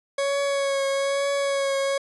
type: tone with vibrato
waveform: 40% pulse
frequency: 554.4 Hz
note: C#5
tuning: in tune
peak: -21 dBFS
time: 0.18-1.98 s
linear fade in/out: 5 ms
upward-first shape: triangle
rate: 1.1 Hz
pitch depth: 26 cents each way
effects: resampled to 24000 Hz